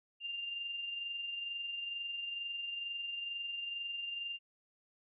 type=tone with amplitude modulation; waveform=sine; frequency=2794 Hz; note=F7; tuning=in tune; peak=-36 dBFS; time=0.2-4.39 s; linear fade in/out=50 ms; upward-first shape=sine; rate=22.2 Hz; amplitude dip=40%; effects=none